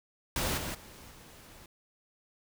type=noise with level steps; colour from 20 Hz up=pink; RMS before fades=-31 / -37 / -51 / -53 dBFS; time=0.36-1.66 s; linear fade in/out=2 ms; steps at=0.57 / 0.74 / 1.1 s; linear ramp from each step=10 ms; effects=none